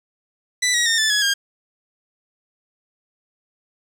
15% pulse tone with pitch steps, 1985 / 1904.1 / 1826.6 / 1752.2 / 1680.8 / 1612.3 Hz, B6 / A#6 / A#6 / A6 / G#6 / G6, +8 / +36 / -36 / -8 / +20 / +48 cents, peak -10 dBFS, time 0.62-1.34 s, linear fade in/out 10 ms, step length 120 ms, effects low-pass 12000 Hz 12 dB/octave + 8-bit

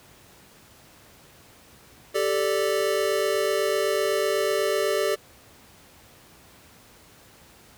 square chord, G suspended second, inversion none, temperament equal, 392 / 440 / 587.3 Hz, G4 / A4 / D5, 0 / 0 / 0 cents, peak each -27 dBFS, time 2.14-5.16 s, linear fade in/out 20 ms, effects pink hiss -52 dBFS RMS until 7.77 s + high-pass 60 Hz 12 dB/octave

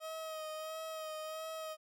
30% pulse tone with vibrato, 631 Hz, D#5, 24 cents sharp, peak -38 dBFS, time 0-1.77 s, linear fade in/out 50 ms, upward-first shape sine, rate 1.5 Hz, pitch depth 26 cents each way, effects none

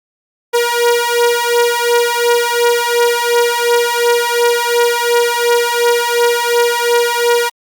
sawtooth beating tone pair, 474.7 / 477.5 Hz, A#4 / A#4, +31 / +42 cents, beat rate 2.8 Hz, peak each -10 dBFS, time 0.53-7.5 s, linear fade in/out 20 ms, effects Opus 48 kbps

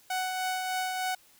sawtooth tone with tremolo, 744 Hz, F#5, 9 cents sharp, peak -24 dBFS, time 0.1-1.15 s, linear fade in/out 5 ms, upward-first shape triangle, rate 3.3 Hz, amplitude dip 35%, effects white hiss -60 dBFS RMS until 1.39 s

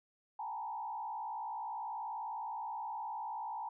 sine tone with frequency modulation, 880 Hz, A5, in tune, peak -38 dBFS, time 0.39-3.69 s, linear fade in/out 5 ms, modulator 59.5 Hz, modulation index 1.3, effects none

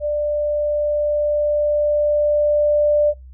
sine tone with level ramp, 592 Hz, D5, 14 cents sharp, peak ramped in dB -18 to -12 dBFS, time 0-3.14 s, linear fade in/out 50 ms, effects noise-tail reverb RT60 0.2 s tail -24 dB re dry + added 64 Hz sine -37 dBFS peak until 3.33 s

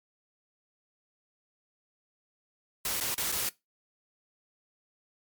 white noise with dropouts, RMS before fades -31 dBFS, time 2.85-3.49 s, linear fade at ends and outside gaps 2 ms, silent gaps 3.002-3.009 / 3.144-3.179 / 3.319-3.323 s, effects noise-tail reverb RT60 0.2 s tail -21 dB re dry + MP3 96 kbps

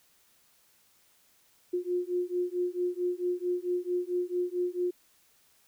sine beating tone pair, 354.8 / 359.3 Hz, F4 / F4, +27 / +49 cents, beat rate 4.5 Hz, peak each -31 dBFS, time 1.73-4.91 s, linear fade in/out 10 ms, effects white hiss -65 dBFS RMS until 5.67 s

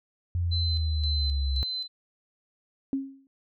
sine exponential sweep, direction down, 88.5 to 65.41 Hz, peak -24 dBFS, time 0.35-1.63 s, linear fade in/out 0 ms
sine tone with tremolo, 4051 Hz, B7, 43 cents sharp, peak -29 dBFS, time 0.51-1.88 s, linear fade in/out 20 ms, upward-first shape square, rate 1.9 Hz, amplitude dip 60%
sine tone with exponential decay, 271 Hz, C#4, 39 cents flat, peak -22 dBFS, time 2.93-3.27 s, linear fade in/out 1 ms, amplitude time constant 73 ms
effects none

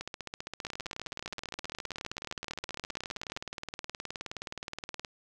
two click trains, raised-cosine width 0.2 ms, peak -20 / -20 dBFS, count 85 / 52, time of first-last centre 0.65-5.048 / 0.01-3.365 s, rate 19.1 / 15.2 Hz, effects none

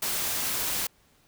white noise, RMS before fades -29 dBFS, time 0.02-0.87 s, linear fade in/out 5 ms, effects pink hiss -63 dBFS RMS until 1.27 s

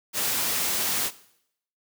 white noise, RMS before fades -26 dBFS, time 0.13-1.11 s, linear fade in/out 50 ms, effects noise-tail reverb RT60 0.7 s tail -17 dB re dry + high-pass 100 Hz 12 dB/octave

